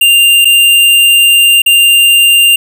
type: tone with dropouts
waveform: square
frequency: 2791 Hz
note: F7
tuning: 2 cents flat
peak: -4 dBFS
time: 0.01-2.56 s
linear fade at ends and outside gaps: 5 ms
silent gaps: 0.447-0.453 / 1.62-1.661 s
effects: none